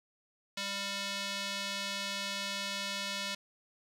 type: tone with band-pass filter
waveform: square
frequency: 198.6 Hz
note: G3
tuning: 23 cents sharp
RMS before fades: -37 dBFS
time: 0.57-3.35 s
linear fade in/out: 5 ms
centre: 3900 Hz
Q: 1.2
effects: none